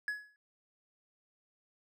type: tone with exponential decay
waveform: triangle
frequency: 1687 Hz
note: G#6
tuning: 27 cents sharp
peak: -28 dBFS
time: 0.08-0.36 s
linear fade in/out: 1 ms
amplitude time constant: 59 ms
effects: none